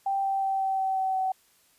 sine tone with pitch steps, 784 / 779.5 / 775 / 770.5 / 766.1 / 761.7 / 757.3 Hz, G5 / G5 / G5 / G5 / G5 / G5 / F#5, 0 / -10 / -20 / -30 / -40 / -50 / +40 cents, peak -24 dBFS, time 0.06-1.32 s, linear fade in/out 5 ms, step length 180 ms, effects white hiss -63 dBFS RMS until 1.78 s + resampled to 32000 Hz

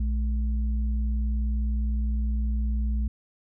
sine tone pair together, 59.7 / 214.1 Hz, A#1 / A3, +42 / -47 cents, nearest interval octave + minor seventh, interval 2211 cents, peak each -23 / -35 dBFS, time 0-3.08 s, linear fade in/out 5 ms, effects none

